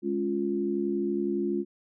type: chord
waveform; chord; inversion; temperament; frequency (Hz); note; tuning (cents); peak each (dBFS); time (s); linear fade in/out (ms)
sine; Db major; second; equal; 207.7 / 277.2 / 349.2; Ab3 / Db4 / F4; 0 / 0 / 0; -31 / -32 / -28; 0.02-1.65; 50
effects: none